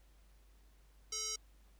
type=tone with band-pass filter; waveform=square; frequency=434.8 Hz; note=A4; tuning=21 cents flat; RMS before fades=-40 dBFS; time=1.12-1.36 s; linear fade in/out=5 ms; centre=5800 Hz; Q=4.9; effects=added 50 Hz sine -61 dBFS peak until 1.79 s + pink hiss -72 dBFS RMS until 1.79 s